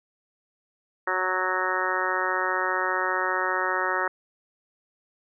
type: harmonic tone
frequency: 185 Hz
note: F#3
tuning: in tune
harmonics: 2 / 3 / 4 / 5 / 6 / 7 / 8 / 9 / 10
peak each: -33 / -33 / -36 / -31 / -32 / -30 / -32 / -33 / -30 dBFS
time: 1.07-4.08 s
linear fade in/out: 5 ms
effects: none